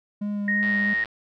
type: tone with vibrato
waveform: triangle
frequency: 204.9 Hz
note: G#3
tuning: 23 cents flat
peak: -23 dBFS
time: 0.21-0.94 s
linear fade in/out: 10 ms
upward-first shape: sine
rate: 3 Hz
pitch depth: 14 cents each way
type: tone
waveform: sine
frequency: 1864.7 Hz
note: A#6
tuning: in tune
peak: -21 dBFS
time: 0.48-1.04 s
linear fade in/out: 2 ms
type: click train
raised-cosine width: 0.3 ms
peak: -22 dBFS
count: 48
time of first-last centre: 0.63-1.057 s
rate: 110 Hz
effects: none